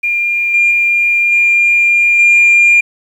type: tone with level steps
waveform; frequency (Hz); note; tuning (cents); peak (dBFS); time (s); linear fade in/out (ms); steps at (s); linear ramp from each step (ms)
sine; 2401; D7; +38; -11 / -6 / -8 / -6 / -3; 0.03-2.81; 10; 0.54 / 0.71 / 1.32 / 2.19; 2
effects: tanh soft clip ceiling -2 dBFS + 7-bit